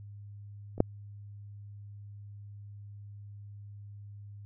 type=clicks; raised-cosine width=2 ms; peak=-29 / -8 dBFS; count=2; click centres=0.78 / 0.804 s; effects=added 102 Hz sine -44 dBFS peak until 4.45 s